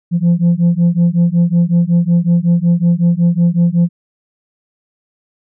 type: beating tone pair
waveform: sine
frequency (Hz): 169.5 / 174.9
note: E3 / F3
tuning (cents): +49 / +3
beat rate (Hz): 5.4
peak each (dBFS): -10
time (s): 0.11-3.89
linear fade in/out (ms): 50
effects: tanh soft clip ceiling -6 dBFS